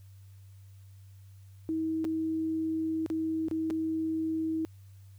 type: tone with dropouts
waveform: sine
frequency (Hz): 320.2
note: D#4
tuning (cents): +50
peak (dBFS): -28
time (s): 1.69-4.65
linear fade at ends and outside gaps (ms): 0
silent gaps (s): 2.044-2.05 / 3.062-3.101 / 3.484-3.512 / 3.702-3.707
effects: added 97 Hz sine -49 dBFS peak until 5.18 s + white hiss -68 dBFS RMS until 5.18 s